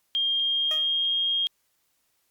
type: tone with pitch glide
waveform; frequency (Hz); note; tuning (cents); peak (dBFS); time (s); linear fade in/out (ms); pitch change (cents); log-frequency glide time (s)
sine; 3213 to 3239; G7 to G#7; +42 to -44; -22; 0.15-1.47; 0; +14; 0.32-1.14
type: tone with exponential decay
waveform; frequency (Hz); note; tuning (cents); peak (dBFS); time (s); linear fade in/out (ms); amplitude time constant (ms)
15% pulse; 624; D#5; +5; -26; 0.71-0.94; 1; 50
effects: white hiss -71 dBFS RMS until 2.3 s + Opus 48 kbps